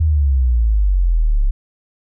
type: exponential sweep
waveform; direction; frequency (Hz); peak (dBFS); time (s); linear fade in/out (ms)
sine; down; 81.6 to 33.32; -11; 0-1.51; 10
effects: none